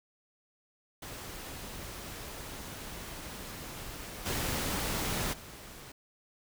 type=noise with level steps; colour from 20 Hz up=pink; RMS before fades=-43 / -33 / -48 dBFS; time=1.02-5.92 s; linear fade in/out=5 ms; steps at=4.25 / 5.32 s; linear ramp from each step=20 ms; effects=none